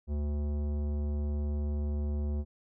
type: tone with tanh clipping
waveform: sine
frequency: 73.42 Hz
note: D2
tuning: in tune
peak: -31 dBFS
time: 0.07-2.45 s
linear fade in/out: 50 ms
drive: 15 dB
effects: none

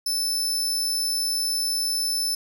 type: tone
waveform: sawtooth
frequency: 5274 Hz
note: E8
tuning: in tune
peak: -20 dBFS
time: 0.06-2.35 s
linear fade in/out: 5 ms
effects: none

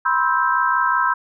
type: chord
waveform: sine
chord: C major seventh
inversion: third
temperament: just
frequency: 981.1 / 1046.5 / 1308.1 / 1569.8 Hz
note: B5 / C6 / E6 / G6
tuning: -12 / 0 / -14 / +2 cents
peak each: -21 dBFS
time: 0.05-1.14 s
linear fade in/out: 10 ms
effects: none

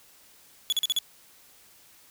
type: tone bursts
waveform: 40% pulse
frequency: 3400 Hz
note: G#7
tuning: 40 cents sharp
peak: -21 dBFS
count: 5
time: 0.7-0.988 s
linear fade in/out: 0 ms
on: 24 ms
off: 42 ms
effects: white hiss -56 dBFS RMS until 2.1 s

